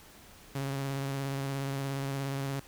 sawtooth tone with vibrato, 137.3 Hz, C#3, 16 cents flat, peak -28 dBFS, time 0.55-2.6 s, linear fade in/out 5 ms, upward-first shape sine, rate 17 Hz, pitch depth 24 cents each way, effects pink hiss -54 dBFS RMS until 2.67 s

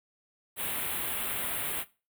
white band-stop noise, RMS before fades -33 dBFS, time 0.56-1.85 s, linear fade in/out 50 ms, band 3600 to 8900 Hz, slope 48 dB/octave, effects noise-tail reverb RT60 0.3 s tail -18 dB re dry

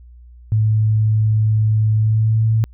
sine tone with pitch glide, 108.5 to 111.29 Hz, A2 to A2, -24 to +20 cents, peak -12 dBFS, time 0.52-2.64 s, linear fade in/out 0 ms, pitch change +44 cents, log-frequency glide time 1.95-2.47 s, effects added 60 Hz sine -39 dBFS peak until 2.73 s

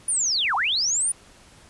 sine linear two-way sweep, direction down then up, 9710 to 740 to 9710 Hz, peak -20 dBFS, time 0.08-1.12 s, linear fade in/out 5 ms, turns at 0.55 s, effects pink hiss -51 dBFS RMS until 1.69 s + resampled to 24000 Hz

